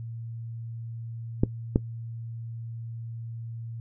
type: clicks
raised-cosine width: 3 ms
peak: -7 dBFS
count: 2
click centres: 1.435 / 1.759 s
effects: noise-tail reverb RT60 0.1 s tail -18 dB re dry + added 115 Hz sine -34 dBFS peak until 3.8 s